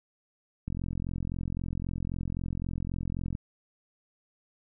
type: click train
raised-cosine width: 5 ms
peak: -21 dBFS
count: 118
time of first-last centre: 0.68-3.351 s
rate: 43.8 Hz
effects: none